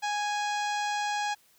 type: harmonic tone with a mistuned harmonic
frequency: 829 Hz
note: G#5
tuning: 3 cents flat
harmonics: 1 / 2 / 3 / 4 / 5 / 6 / 7 / 8 / 9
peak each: -29 / -35 / -39 / -41 / -43 / -45 / -46 / -47 / -48 dBFS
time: 0.02-1.35 s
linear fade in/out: 20 ms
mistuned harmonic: 9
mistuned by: +41 cents
effects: white hiss -63 dBFS RMS until 1.58 s